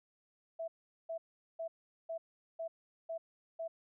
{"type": "tone bursts", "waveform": "sine", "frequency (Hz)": 658, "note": "E5", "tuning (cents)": -3, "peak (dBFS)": -37, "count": 7, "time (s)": [0.59, 3.68], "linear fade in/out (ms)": 10, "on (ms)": 90, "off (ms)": 410, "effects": []}